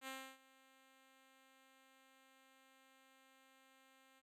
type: tone with ADSR envelope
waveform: 5% pulse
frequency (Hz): 265.1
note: C4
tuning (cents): +23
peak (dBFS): -34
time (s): 0.01-4.22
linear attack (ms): 64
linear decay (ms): 300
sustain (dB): -22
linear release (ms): 38
effects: resampled to 32000 Hz